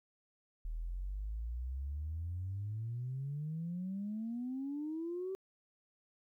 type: exponential sweep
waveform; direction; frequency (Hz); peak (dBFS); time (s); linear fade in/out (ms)
sine; up; 38.47 to 387.5; -36; 0.65-5.35; 0
effects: tanh soft clip ceiling -32 dBFS + 13-bit